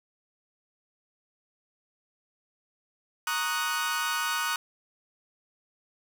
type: chord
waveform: sawtooth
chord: D# minor seventh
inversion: second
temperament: equal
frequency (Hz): 932.3 / 1108.7 / 1244.5 / 1480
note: A#5 / C#6 / D#6 / F#6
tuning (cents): 0 / 0 / 0 / 0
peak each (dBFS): -31 / -33 / -28 / -27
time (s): 3.27-4.56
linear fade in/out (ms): 2
effects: none